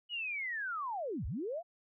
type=linear two-way sweep; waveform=sine; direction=down then up; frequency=2960 to 49 to 727 Hz; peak=-35 dBFS; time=0.09-1.63 s; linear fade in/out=50 ms; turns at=1.26 s; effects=none